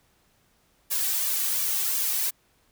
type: noise with flanger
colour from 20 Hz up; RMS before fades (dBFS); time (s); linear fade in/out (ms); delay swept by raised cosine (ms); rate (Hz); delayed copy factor
blue; -26; 0.9-2.31; 20; 1.7 to 2.67; 2.8; +1
effects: pink hiss -65 dBFS RMS until 2.71 s